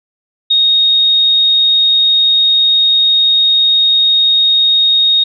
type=tone; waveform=sine; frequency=3729 Hz; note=A#7; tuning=in tune; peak=-7 dBFS; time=0.5-5.24 s; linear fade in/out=10 ms; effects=none